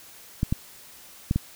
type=clicks; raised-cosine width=5 ms; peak=-10 dBFS; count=4; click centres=0.431 / 0.525 / 1.311 / 1.36 s; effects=white hiss -48 dBFS RMS until 1.55 s